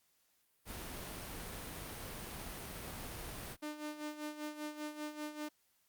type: noise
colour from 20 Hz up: pink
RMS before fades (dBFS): -45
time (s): 0.65-3.57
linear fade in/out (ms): 50
type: tone with tremolo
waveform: sawtooth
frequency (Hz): 301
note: D4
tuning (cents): +43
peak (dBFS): -35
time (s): 3.62-5.49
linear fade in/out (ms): 10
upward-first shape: sine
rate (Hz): 5.1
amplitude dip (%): 70
effects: white hiss -75 dBFS RMS until 5.88 s + Opus 48 kbps